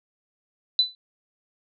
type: tone with exponential decay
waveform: sine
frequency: 3993 Hz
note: B7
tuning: 18 cents sharp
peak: -12 dBFS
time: 0.79-0.95 s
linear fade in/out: 1 ms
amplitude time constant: 33 ms
effects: none